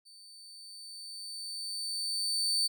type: tone with level ramp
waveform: 35% pulse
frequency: 4549 Hz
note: C#8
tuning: 44 cents sharp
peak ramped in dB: -51 to -24 dBFS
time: 0.05-2.68 s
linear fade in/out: 20 ms
effects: none